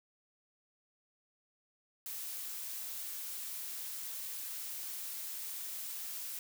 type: noise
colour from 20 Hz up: blue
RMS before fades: -42 dBFS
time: 2.06-6.39 s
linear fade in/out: 2 ms
effects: none